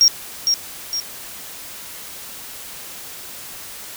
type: tone with echo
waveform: sine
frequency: 5588 Hz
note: F8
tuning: in tune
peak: -6 dBFS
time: 0.01-0.08 s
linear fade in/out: 0 ms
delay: 460 ms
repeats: 2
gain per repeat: -7 dB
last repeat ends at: 1 s
effects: tanh soft clip ceiling -7 dBFS + white hiss -35 dBFS RMS until 3.96 s